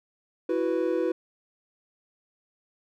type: chord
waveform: triangle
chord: E suspended second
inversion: none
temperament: equal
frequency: 329.6 / 370 / 493.9 Hz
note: E4 / F#4 / B4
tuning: 0 / 0 / 0 cents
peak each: -26 dBFS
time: 0.49-1.12 s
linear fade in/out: 5 ms
effects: none